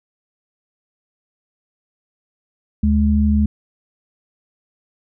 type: tone pair together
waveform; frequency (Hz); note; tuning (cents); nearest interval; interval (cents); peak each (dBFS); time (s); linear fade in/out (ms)
sine; 74.56 / 210.9; D2 / G#3; +27 / +27; octave + tritone; 1800; -15; 2.83-3.46; 5
effects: none